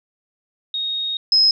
sine tone pair in turn, 3735 / 5122 Hz, A#7 / D#8, +3 / +49 cents, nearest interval perfect fourth, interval 546 cents, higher second, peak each -21 / -11 dBFS, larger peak second, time 0.74-1.17 / 1.32-1.51 s, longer first, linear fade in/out 2 ms, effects none

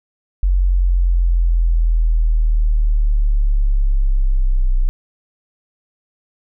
sine linear sweep, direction down, 45.98 to 30.87 Hz, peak -11 dBFS, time 0.43-4.89 s, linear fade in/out 0 ms, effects none

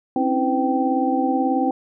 sine tone cluster, 263.6 / 282 / 325.4 / 506 / 778 Hz, C4 / C#4 / E4 / B4 / G5, +13 / +30 / -22 / +42 / -13 cents, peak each -21 / -28 / -25 / -27 / -22 dBFS, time 0.16-1.71 s, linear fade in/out 2 ms, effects none

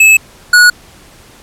square tone pair in turn, 2600 / 1459.2 Hz, E7 / F#6, -24 / -24 cents, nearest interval minor seventh, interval 1000 cents, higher first, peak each -3 dBFS, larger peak neither, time 0-0.17 / 0.53-0.7 s, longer neither, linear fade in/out 5 ms, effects pink hiss -40 dBFS RMS until 1.42 s + low-pass 12000 Hz 12 dB/octave

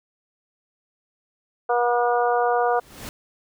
harmonic tone, 241 Hz, B3, 42 cents flat, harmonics 2 / 3 / 4 / 5 / 6, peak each -22 / -21 / -27 / -28 / -30 dBFS, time 1.69-2.8 s, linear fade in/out 10 ms
pink noise with exponential growth, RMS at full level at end -33 dBFS, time 2.58-3.09 s, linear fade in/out 1 ms, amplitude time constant 110 ms
effects none

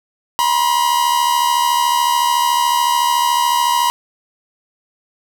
45% pulse tone pair together, 962.2 / 1036 Hz, B5 / C6, -45 / -17 cents, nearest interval minor second, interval 128 cents, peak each -14 / -19 dBFS, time 0.39-3.9 s, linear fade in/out 0 ms, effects none

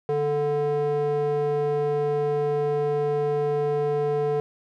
square tone with band-pass filter, 146.5 Hz, D3, 4 cents flat, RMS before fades -24 dBFS, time 0.09-4.4 s, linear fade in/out 0 ms, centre 510 Hz, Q 3.4, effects none

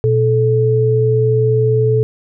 sine tone pair together, 120.51 / 434.7 Hz, B2 / A4, -42 / -21 cents, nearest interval octave + minor seventh, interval 2221 cents, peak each -13 dBFS, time 0.04-2.03 s, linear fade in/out 0 ms, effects none

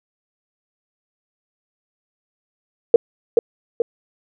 sine tone with echo, 466.2 Hz, A#4, in tune, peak -3 dBFS, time 2.94-2.96 s, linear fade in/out 2 ms, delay 430 ms, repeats 2, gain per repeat -5 dB, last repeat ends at 3.82 s, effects none

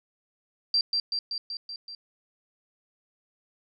sine tone with echo, 4713 Hz, D8, 5 cents sharp, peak -20 dBFS, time 0.74-0.81 s, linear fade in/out 2 ms, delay 190 ms, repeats 6, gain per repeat -3 dB, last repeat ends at 1.95 s, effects none

